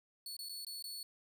sawtooth tone with dropouts, 4417 Hz, C#8, 7 cents flat, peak -40 dBFS, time 0.26-1.03 s, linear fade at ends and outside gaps 2 ms, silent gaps 0.367-0.39 / 0.488-0.493 / 0.649-0.667 / 0.825-0.84 s, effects none

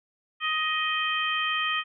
harmonic tone, 626 Hz, D#5, 10 cents sharp, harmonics 2 / 3 / 4 / 5, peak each -29 / -30 / -31 / -30 dBFS, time 0.4-1.84 s, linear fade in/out 50 ms, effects none

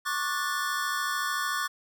square chord, D major seventh, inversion third, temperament just, 1101.2 / 1174.7 / 1468.3 / 1762 Hz, C#6 / D6 / F#6 / A6, -12 / 0 / -14 / +2 cents, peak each -34 dBFS, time 0.05-1.68 s, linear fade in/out 20 ms, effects none

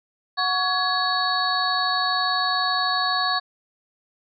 sine tone cluster, 733 / 1122 / 1680 / 3840 / 4427 Hz, F#5 / C#6 / G#6 / B7 / C#8, -16 / +21 / +19 / -49 / -3 cents, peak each -27 / -25 / -26 / -29 / -26 dBFS, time 0.37-3.4 s, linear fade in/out 20 ms, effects none

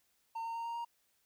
triangle tone with pitch steps, 910 / 916.9 / 923.8 / 930.7 / 937.7 Hz, A#5 / A#5 / A#5 / A#5 / A#5, -42 / -29 / -16 / -3 / +10 cents, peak -35 dBFS, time 0.35-0.85 s, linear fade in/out 10 ms, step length 100 ms, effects white hiss -75 dBFS RMS until 1.25 s

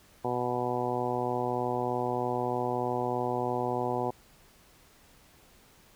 harmonic tone, 123.2 Hz, B2, 4 cents flat, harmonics 1 / 2 / 3 / 4 / 5 / 6 / 7 / 8, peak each -38 / -37 / -34 / -35 / -38 / -34 / -36 / -38 dBFS, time 0.24-4.11 s, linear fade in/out 10 ms, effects pink hiss -59 dBFS RMS until 5.95 s

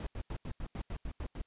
brown noise bursts, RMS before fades -38 dBFS, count 10, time 0-1.416 s, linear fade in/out 2 ms, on 66 ms, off 84 ms, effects white hiss -75 dBFS RMS until 1.46 s + resampled to 8000 Hz

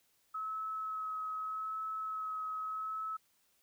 sine tone with vibrato, 1287 Hz, E6, 42 cents flat, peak -36 dBFS, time 0.34-3.17 s, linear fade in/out 10 ms, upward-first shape sine, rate 0.82 Hz, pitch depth 15 cents each way, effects white hiss -73 dBFS RMS until 3.62 s

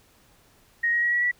sine tone with pitch steps, 1873 / 1891.5 / 1910.1 / 1929 / 1948 Hz, A#6 / A#6 / A#6 / B6 / B6, +8 / +25 / +42 / -41 / -24 cents, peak -20 dBFS, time 0.83-1.315 s, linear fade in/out 10 ms, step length 97 ms, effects pink hiss -59 dBFS RMS until 1.39 s

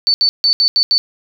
sine tone bursts at uneven times, 4511 Hz, C#8, 29 cents sharp, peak -9 dBFS, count 6, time 0.07-0.14 / 0.21-0.29 / 0.44-0.53 / 0.6-0.68 / 0.76-0.83 / 0.91-0.98 s, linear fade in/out 0 ms, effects none

